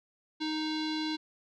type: tone with low-pass filter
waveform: square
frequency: 311.1 Hz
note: D#4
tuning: in tune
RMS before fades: -33 dBFS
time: 0.4-1.17 s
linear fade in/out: 20 ms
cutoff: 4100 Hz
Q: 5.2
effects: none